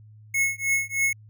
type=tone with tremolo; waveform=square; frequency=2183 Hz; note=C#7; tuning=27 cents flat; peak=-19 dBFS; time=0.34-1.13 s; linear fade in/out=5 ms; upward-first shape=triangle; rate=3.2 Hz; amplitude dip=100%; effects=added 107 Hz sine -46 dBFS peak until 1.29 s